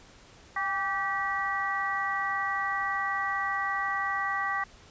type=harmonic tone with a mistuned harmonic; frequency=387.4 Hz; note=G4; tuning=20 cents flat; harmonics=2 / 3 / 4 / 5; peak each=-34 / -31 / -37 / -31 dBFS; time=0.56-4.64 s; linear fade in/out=5 ms; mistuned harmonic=2; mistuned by=+46 cents; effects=pink hiss -54 dBFS RMS until 4.9 s + resampled to 16000 Hz